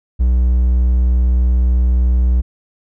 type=tone; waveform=triangle; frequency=61.6 Hz; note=B1; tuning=4 cents flat; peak=-8 dBFS; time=0.19-2.42 s; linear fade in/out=20 ms; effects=none